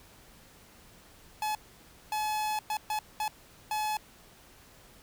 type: tone bursts at uneven times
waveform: 45% pulse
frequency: 854 Hz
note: G#5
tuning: 48 cents sharp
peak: -29 dBFS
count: 6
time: 1.42-1.55 / 2.12-2.59 / 2.7-2.77 / 2.9-2.99 / 3.2-3.28 / 3.71-3.97 s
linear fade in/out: 2 ms
effects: pink hiss -56 dBFS RMS until 5.02 s